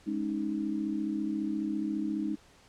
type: chord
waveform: sine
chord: Ab suspended fourth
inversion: none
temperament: just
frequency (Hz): 207.7 / 276.9 / 311.5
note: Ab3 / Db4 / Eb4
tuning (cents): 0 / -2 / +2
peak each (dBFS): -34 / -36 / -32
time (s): 0.06-2.36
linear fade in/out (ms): 20
effects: pink hiss -59 dBFS RMS until 2.68 s + low-pass 8000 Hz 12 dB/octave